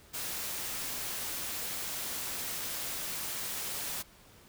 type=noise; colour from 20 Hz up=white; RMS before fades=-37 dBFS; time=0.13-4.03 s; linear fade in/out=20 ms; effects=pink hiss -58 dBFS RMS until 4.48 s